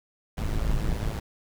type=noise with amplitude modulation; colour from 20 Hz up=brown; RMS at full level=-23 dBFS; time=0.37-1.2 s; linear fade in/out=10 ms; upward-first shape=sine; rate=108 Hz; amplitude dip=75%; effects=none